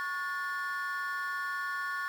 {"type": "chord", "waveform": "triangle", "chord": "F# minor", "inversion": "second", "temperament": "equal with one note detuned", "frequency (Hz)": [1108.7, 1444.5, 1760], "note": ["C#6", "F#6", "A6"], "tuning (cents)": [0, -42, 0], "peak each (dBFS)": -34, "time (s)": [0, 2.08], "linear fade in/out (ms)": 0, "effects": ["tanh soft clip ceiling -26 dBFS", "9-bit"]}